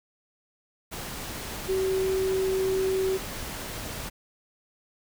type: tone in noise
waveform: sine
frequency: 380 Hz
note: F#4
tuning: 46 cents sharp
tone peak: -23 dBFS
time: 1.68-3.18 s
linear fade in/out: 20 ms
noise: pink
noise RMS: -36 dBFS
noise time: 0.91-4.1 s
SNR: +10 dB
effects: none